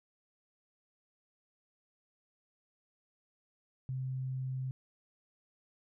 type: tone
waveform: sine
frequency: 130.5 Hz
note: C3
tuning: 4 cents flat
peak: -34 dBFS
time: 3.89-4.71 s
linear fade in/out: 0 ms
effects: none